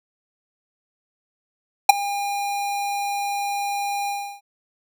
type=tone with ADSR envelope; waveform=square; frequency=807 Hz; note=G#5; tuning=50 cents flat; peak=-3 dBFS; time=1.89-4.41 s; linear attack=6 ms; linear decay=14 ms; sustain=-21 dB; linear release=330 ms; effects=none